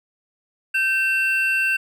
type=tone pair together; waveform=triangle; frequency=1554.8 / 2700 Hz; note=G6 / E7; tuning=-15 / +41 cents; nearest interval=minor seventh; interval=956 cents; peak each=-20 / -18 dBFS; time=0.74-1.77 s; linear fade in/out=10 ms; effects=none